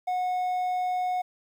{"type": "tone", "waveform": "triangle", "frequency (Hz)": 730, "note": "F#5", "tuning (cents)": -24, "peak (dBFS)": -23, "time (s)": [0.07, 1.22], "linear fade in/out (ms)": 10, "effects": ["10-bit"]}